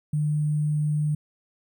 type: tone with sample-and-hold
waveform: sine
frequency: 150.5 Hz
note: D3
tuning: 43 cents sharp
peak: -21 dBFS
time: 0.13-1.15 s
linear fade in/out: 5 ms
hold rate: 8820 Hz
effects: none

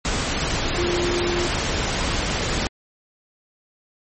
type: tone in noise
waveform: sine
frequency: 350.4 Hz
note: F4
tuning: 6 cents sharp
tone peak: -22 dBFS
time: 0.78-1.47 s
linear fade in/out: 0 ms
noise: pink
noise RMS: -23 dBFS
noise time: 0.05-2.67 s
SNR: -2 dB
effects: MP3 32 kbps

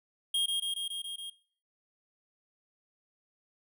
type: tone with echo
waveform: square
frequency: 3240 Hz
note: G#7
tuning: 43 cents flat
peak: -27 dBFS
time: 0.34-0.46 s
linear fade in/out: 5 ms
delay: 140 ms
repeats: 6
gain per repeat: -2 dB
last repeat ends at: 1.3 s
effects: noise-tail reverb RT60 0.5 s tail -20 dB re dry

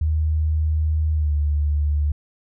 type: tone with pitch glide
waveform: sine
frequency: 77.78 to 73.8 Hz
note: D#2 to D2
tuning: 0 to +9 cents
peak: -17 dBFS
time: 0.01-2.12 s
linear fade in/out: 5 ms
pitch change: -91 cents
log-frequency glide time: 1.14-1.32 s
effects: none

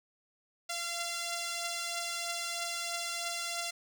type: beating tone pair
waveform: 5% pulse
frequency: 686 / 689.1 Hz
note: F5 / F5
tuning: -31 / -23 cents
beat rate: 3.1 Hz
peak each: -24 / -30 dBFS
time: 0.69-3.71 s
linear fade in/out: 10 ms
effects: none

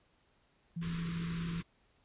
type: tone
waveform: sine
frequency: 168.3 Hz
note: E3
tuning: 36 cents sharp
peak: -35 dBFS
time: 0.76-1.61 s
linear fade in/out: 10 ms
type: band-stop noise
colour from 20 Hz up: pink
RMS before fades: -44 dBFS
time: 0.81-1.63 s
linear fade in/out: 20 ms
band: 450 to 1000 Hz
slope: 96 dB/octave
effects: pink hiss -71 dBFS RMS until 2.04 s + resampled to 8000 Hz

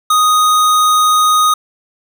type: tone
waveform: square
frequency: 1244.5 Hz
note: D#6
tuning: in tune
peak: -9 dBFS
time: 0.1-1.54 s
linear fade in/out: 5 ms
effects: none

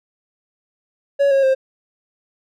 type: tone with pitch steps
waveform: triangle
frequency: 561 / 545 / 529.5 Hz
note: C#5 / C#5 / C5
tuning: +21 / -29 / +21 cents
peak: -10 dBFS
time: 1.19-1.55 s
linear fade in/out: 20 ms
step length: 120 ms
effects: none

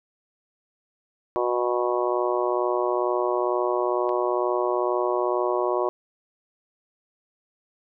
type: harmonic tone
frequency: 122.2 Hz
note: B2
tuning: 18 cents flat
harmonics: 3 / 4 / 5 / 6 / 7 / 8 / 9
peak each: -25 / -30 / -27 / -33 / -35 / -30 / -31 dBFS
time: 1.36-5.89 s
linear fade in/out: 0 ms
type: click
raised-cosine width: 0.3 ms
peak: -27 dBFS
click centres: 4.092 s
effects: none

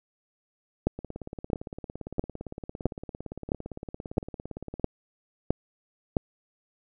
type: two click trains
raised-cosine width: 2 ms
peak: -23 / -9 dBFS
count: 68 / 9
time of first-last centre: 0.99-4.797 / 0.87-6.168 s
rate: 17.6 / 1.51 Hz
effects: none

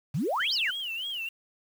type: exponential two-way sweep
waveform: sine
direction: up then down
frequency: 119.6 to 5588 to 1356 Hz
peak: -25 dBFS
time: 0.14-0.71 s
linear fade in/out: 10 ms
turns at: 0.54 s
type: tone with vibrato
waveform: sine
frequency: 2960 Hz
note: F#7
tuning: in tune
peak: -31 dBFS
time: 0.4-1.29 s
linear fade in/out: 5 ms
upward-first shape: sine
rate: 3.3 Hz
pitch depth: 190 cents each way
effects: tanh soft clip ceiling -18 dBFS + 8-bit

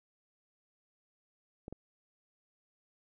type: clicks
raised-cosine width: 2 ms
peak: -29 dBFS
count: 2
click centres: 1.681 / 1.726 s
effects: none

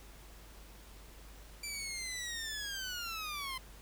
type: linear sweep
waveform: 15% pulse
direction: down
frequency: 2349 to 1024 Hz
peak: -32 dBFS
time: 1.63-3.58 s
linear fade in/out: 5 ms
effects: added 50 Hz sine -53 dBFS peak until 3.81 s + pink hiss -57 dBFS RMS until 3.81 s

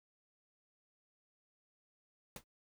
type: noise with exponential decay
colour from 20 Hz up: pink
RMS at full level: -42 dBFS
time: 2.36-2.44 s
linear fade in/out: 2 ms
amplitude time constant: 17 ms
effects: noise-tail reverb RT60 0.1 s tail -25 dB re dry

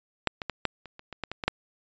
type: clicks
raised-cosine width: 0.3 ms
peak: -6 / -17 / -14 / -8 / -27 / -28 / -23 / -15 / -18 / -16 / -6 dBFS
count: 11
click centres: 0.273 / 0.418 / 0.497 / 0.653 / 0.857 / 0.994 / 1.127 / 1.237 / 1.316 / 1.438 / 1.48 s
effects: resampled to 16000 Hz

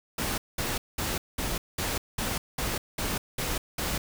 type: noise bursts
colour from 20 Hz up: pink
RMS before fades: -30 dBFS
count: 10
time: 0.18-3.98 s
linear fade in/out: 5 ms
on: 200 ms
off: 200 ms
effects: none

